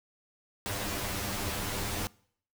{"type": "noise with comb filter", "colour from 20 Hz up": "pink", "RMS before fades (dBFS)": -34, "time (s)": [0.66, 2.07], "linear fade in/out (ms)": 0, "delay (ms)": 10, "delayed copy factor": 0.8, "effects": ["noise-tail reverb RT60 0.6 s tail -24 dB re dry"]}